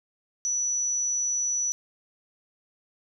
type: tone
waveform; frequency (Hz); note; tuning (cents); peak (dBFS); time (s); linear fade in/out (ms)
sine; 5920; F#8; 0; -24; 0.45-1.72; 0
effects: none

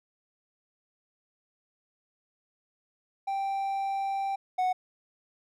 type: tone pair in turn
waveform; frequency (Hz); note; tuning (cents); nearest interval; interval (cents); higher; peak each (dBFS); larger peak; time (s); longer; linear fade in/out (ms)
triangle; 784 / 738.2; G5 / F#5; 0 / -4; minor second; 104; first; -26 / -22; second; 3.27-4.36 / 4.58-4.73; first; 10
effects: none

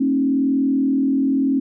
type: tone with frequency modulation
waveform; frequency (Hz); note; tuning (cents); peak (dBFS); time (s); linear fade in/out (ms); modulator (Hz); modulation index
sine; 270.4; C#4; -43; -15; 0-1.6; 10; 40.7; 0.73
effects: none

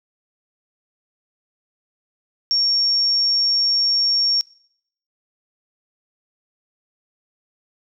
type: tone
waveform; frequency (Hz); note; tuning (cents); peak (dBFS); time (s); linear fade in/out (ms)
sine; 5520; F8; -21; -15; 2.51-4.41; 0
effects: noise-tail reverb RT60 0.7 s tail -23 dB re dry

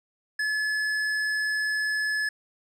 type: tone with hard clipping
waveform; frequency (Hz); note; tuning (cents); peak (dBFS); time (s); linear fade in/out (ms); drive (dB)
sine; 1715; A6; -45; -26; 0.39-2.29; 5; 9
effects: none

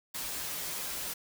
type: noise with comb filter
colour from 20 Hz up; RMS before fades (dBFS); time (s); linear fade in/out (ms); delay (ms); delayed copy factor
white; -37; 0.14-1.14; 10; 9.1; -0.5
effects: none

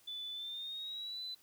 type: tone with pitch glide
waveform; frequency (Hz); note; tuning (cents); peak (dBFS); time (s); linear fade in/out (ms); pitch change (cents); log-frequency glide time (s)
sine; 3489 to 4008; A7 to B7; -15 to +25; -40; 0.07-1.35; 10; +240; 0.32-1.23
effects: white hiss -66 dBFS RMS until 1.42 s

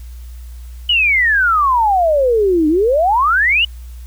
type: exponential two-way sweep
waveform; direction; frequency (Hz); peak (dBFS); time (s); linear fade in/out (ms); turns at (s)
sine; down then up; 3000 to 297.3 to 3000; -10; 0.89-3.65; 5; 2.68
effects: added 60 Hz sine -29 dBFS peak until 4.06 s + white hiss -49 dBFS RMS until 4.06 s

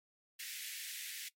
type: high-pass noise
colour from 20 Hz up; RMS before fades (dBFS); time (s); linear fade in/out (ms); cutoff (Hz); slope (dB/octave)
pink; -45; 0.39-1.29; 10; 1800; 48
effects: noise-tail reverb RT60 0.1 s tail -19 dB re dry + MP3 64 kbps

